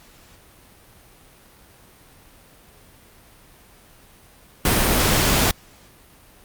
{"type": "noise", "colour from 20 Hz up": "pink", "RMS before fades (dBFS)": -18, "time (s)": [4.65, 5.51], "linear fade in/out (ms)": 2, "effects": ["pink hiss -50 dBFS RMS until 6.44 s", "Opus 48 kbps"]}